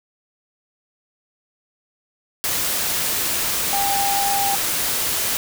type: tone in noise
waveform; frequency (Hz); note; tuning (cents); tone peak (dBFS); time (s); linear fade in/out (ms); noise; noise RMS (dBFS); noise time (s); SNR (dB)
sine; 798; G5; +31; -20; 3.73-4.55; 0; white; -22; 2.44-5.37; -1
effects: none